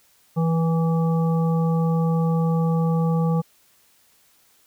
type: harmonic tone with a mistuned harmonic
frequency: 164.81 Hz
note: E3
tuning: in tune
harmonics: 1 / 3 / 5 / 7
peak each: -18 / -28 / -32 / -35 dBFS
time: 0.36-3.42 s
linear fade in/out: 20 ms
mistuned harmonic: 3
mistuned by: -20 cents
effects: white hiss -59 dBFS RMS until 4.66 s